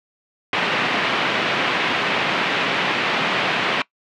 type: band-pass noise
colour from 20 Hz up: white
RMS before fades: -21 dBFS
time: 0.53-3.82 s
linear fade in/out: 2 ms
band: 140 to 3000 Hz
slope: 24 dB/octave
effects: noise-tail reverb RT60 0.1 s tail -21 dB re dry